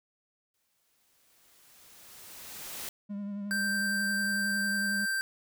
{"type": "noise with exponential growth", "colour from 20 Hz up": "white", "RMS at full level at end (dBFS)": -38, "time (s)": [0.54, 2.89], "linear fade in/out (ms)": 2, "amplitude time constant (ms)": 510}
{"type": "tone with vibrato", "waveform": "triangle", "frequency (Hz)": 202.5, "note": "G#3", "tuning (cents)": -43, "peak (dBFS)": -32, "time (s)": [3.09, 5.06], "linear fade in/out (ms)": 20, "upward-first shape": "triangle", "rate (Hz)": 11, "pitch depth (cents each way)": 36}
{"type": "tone", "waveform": "square", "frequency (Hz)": 1568, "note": "G6", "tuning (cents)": 0, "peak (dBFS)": -29, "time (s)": [3.51, 5.21], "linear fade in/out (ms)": 0}
{"effects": []}